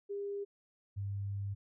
sine tone pair in turn, 402.6 / 99.7 Hz, G4 / G2, +46 / +30 cents, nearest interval 2 octaves, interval 2416 cents, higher first, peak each -36 / -35 dBFS, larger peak second, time 0.09-0.45 / 0.96-1.55 s, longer second, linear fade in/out 20 ms, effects none

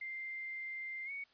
sine tone with pitch glide, 2093 to 2230 Hz, C7 to C#7, 0 to +10 cents, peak -40 dBFS, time 0.01-1.24 s, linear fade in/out 5 ms, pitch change +110 cents, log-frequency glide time 1.05-1.11 s, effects white hiss -68 dBFS RMS until 1.33 s + resampled to 11025 Hz

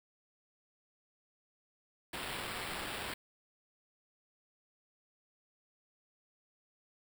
violet noise with sample-and-hold, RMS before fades -41 dBFS, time 2.13-3.14 s, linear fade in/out 5 ms, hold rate 6300 Hz, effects none

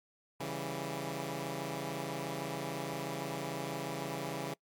10% pulse chord, C# diminished, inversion none, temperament equal, 138.59 / 164.81 / 196 Hz, C#3 / E3 / G3, 0 / 0 / 0 cents, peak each -31 / -32 / -36 dBFS, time 0.4-4.54 s, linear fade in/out 5 ms, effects noise-tail reverb RT60 0.1 s tail -24 dB re dry + MP3 96 kbps

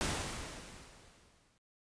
pink noise with exponential decay, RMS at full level -33 dBFS, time 0.01-1.58 s, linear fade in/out 0 ms, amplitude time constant 340 ms, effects noise-tail reverb RT60 0.1 s tail -25 dB re dry + resampled to 22050 Hz

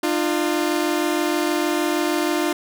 sawtooth tone pair together, 302.3 / 348.7 Hz, D#4 / F4, -50 / -3 cents, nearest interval major second, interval 247 cents, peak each -18 dBFS, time 0.03-2.53 s, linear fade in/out 5 ms, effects none

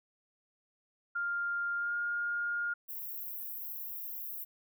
sine tone with pitch glide, 1400 to 1417.1 Hz, F6 to F6, +4 to +25 cents, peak -31 dBFS, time 1.15-2.74 s, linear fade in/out 10 ms, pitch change +21 cents, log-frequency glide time 1.77-1.94 s
white high-pass noise, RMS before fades -41 dBFS, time 2.88-4.45 s, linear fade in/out 20 ms, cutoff 12000 Hz, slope 96 dB/octave
effects none

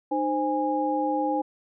sine tone cluster, 304.7 / 523 / 823 Hz, D#4 / C5 / G#5, -36 / -1 / -16 cents, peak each -27 / -29 / -26 dBFS, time 0.11-1.42 s, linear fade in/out 10 ms, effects none

